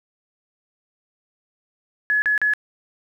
sine tone bursts, 1699 Hz, G#6, 39 cents sharp, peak -16 dBFS, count 3, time 2.1-2.536 s, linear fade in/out 0 ms, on 120 ms, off 38 ms, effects 9-bit

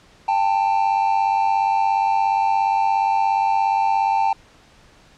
triangle tone pair together, 792.9 / 890 Hz, G5 / A5, +20 / +20 cents, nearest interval major second, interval 200 cents, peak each -17 dBFS, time 0.28-4.33 s, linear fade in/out 5 ms, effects pink hiss -51 dBFS RMS until 5.17 s + low-pass 6000 Hz 12 dB/octave

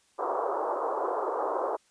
pink band-pass noise, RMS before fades -30 dBFS, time 0.18-1.77 s, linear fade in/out 20 ms, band 380 to 1200 Hz, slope 48 dB/octave, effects white hiss -66 dBFS RMS until 1.9 s + resampled to 22050 Hz

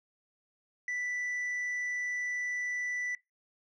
sine tone, 1975.5 Hz, B6, in tune, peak -29 dBFS, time 0.88-3.15 s, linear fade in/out 2 ms, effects noise-tail reverb RT60 0.2 s tail -23 dB re dry + tanh soft clip ceiling -31 dBFS

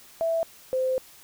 sine tone pair in turn, 659.3 / 517.9 Hz, E5 / C5, 0 / -18 cents, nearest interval major third, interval 418 cents, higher first, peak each -22 dBFS, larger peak neither, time 0.21-0.43 / 0.73-0.98 s, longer second, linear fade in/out 0 ms, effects white hiss -51 dBFS RMS until 1.23 s

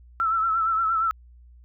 sine tone with vibrato, 1326 Hz, E6, 10 cents sharp, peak -20 dBFS, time 0.2-1.11 s, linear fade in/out 0 ms, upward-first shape triangle, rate 8.6 Hz, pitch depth 63 cents each way, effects added 60 Hz sine -47 dBFS peak until 1.64 s

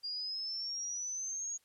sine exponential sweep, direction up, 4784 to 6690 Hz, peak -36 dBFS, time 0.03-1.58 s, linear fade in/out 20 ms, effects white hiss -72 dBFS RMS until 1.64 s + low-pass 12000 Hz 12 dB/octave

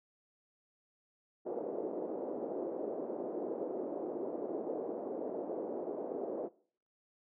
pink band-pass noise, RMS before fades -39 dBFS, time 1.45-6.49 s, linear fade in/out 20 ms, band 330 to 570 Hz, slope 24 dB/octave, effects noise-tail reverb RT60 0.5 s tail -21 dB re dry

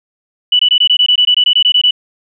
sine tone bursts, 2963 Hz, F#7, 2 cents sharp, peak -6 dBFS, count 15, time 0.52-1.909 s, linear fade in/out 5 ms, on 73 ms, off 21 ms, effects none

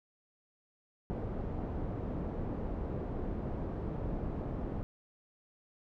pink low-pass noise, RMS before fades -37 dBFS, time 1.1-4.83 s, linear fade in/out 0 ms, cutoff 560 Hz, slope 12 dB/octave, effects none

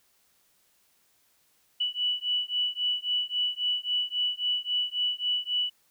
sine beating tone pair, 2956 / 2959.7 Hz, F#7 / F#7, -2 / 0 cents, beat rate 3.7 Hz, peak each -29 / -29 dBFS, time 1.8-5.7 s, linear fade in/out 10 ms, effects white hiss -67 dBFS RMS until 5.9 s

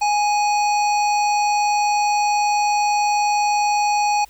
harmonic tone with a mistuned harmonic, 830.6 Hz, G#5, in tune, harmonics 1 / 3 / 5 / 7 / 9, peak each -16 / -26 / -30 / -33 / -35 dBFS, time 0.01-4.25 s, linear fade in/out 10 ms, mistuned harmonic 5, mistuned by +97 cents, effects added 47 Hz sine -50 dBFS peak until 4.29 s + white hiss -52 dBFS RMS until 4.29 s

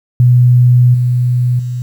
sine tone with level steps, 123.47 Hz, B2, in tune, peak -4 / -9 / -16 dBFS, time 0.2-1.82 s, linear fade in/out 0 ms, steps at 0.94 / 1.59 s, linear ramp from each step 5 ms, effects 7-bit

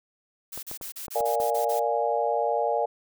blue noise bursts, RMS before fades -37 dBFS, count 9, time 0.52-1.798 s, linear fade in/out 10 ms, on 110 ms, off 36 ms
clicks, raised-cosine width 1 ms, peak -26 dBFS, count 6, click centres 0.576 / 0.714 / 0.812 / 1.082 / 1.207 / 1.401 s
sine chord, Bb dominant seventh, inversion none, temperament equal, 466.2 / 587.3 / 698.5 / 830.6 Hz, Bb4 / D5 / F5 / Ab5, 0 / 0 / 0 / 0 cents, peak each -28 dBFS, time 1.15-2.86 s, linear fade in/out 10 ms
effects none

